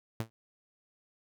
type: tone with exponential decay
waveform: sawtooth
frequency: 112.9 Hz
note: A2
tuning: 45 cents sharp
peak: -25 dBFS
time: 0.2-0.3 s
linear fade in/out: 0 ms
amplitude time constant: 20 ms
effects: none